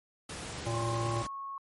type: noise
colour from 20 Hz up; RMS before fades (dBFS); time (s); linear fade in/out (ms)
pink; -40; 0.29-1.27; 5
type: harmonic tone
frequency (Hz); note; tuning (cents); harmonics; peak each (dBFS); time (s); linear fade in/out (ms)
115.4; A#2; -17; 1 / 3 / 5 / 7 / 9; -32 / -37 / -39 / -40 / -42; 0.66-1.23; 10
type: tone with pitch glide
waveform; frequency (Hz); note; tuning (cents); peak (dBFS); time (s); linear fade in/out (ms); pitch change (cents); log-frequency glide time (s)
sine; 1074 to 1097.8; C6 to C#6; +45 to -17; -37; 0.74-1.58; 2; +38; 0.94-1.09
effects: high-pass 60 Hz 12 dB/octave + MP3 48 kbps